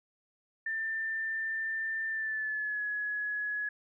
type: tone with pitch glide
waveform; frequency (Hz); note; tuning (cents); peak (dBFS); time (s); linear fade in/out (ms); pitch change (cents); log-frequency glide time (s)
sine; 1787 to 1686.7; A6 to G#6; +26 to +26; -31; 0.66-3.69; 5; -100; 2.09-2.83
effects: none